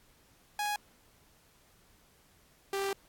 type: tone pair in turn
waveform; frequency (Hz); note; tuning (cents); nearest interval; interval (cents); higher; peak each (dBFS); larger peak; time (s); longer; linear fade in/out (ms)
sawtooth; 830.6 / 393.2; G#5 / G4; 0 / +5; octave + minor second; 1295; first; -27 / -27; neither; 0.59-0.76 / 2.73-2.93; second; 2
effects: pink hiss -64 dBFS RMS until 3.08 s + AAC 64 kbps